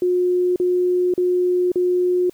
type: tone bursts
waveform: sine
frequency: 359.9 Hz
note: F#4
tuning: 48 cents flat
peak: -15 dBFS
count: 4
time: 0.02-2.297 s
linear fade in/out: 2 ms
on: 540 ms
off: 39 ms
effects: white hiss -55 dBFS RMS until 2.33 s